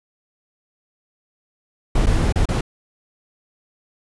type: noise with dropouts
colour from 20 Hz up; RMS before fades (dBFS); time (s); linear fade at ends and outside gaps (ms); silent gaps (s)
brown; -17; 1.95-2.61; 5; 2.061-2.067 / 2.325-2.357 / 2.456-2.487
effects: resampled to 24000 Hz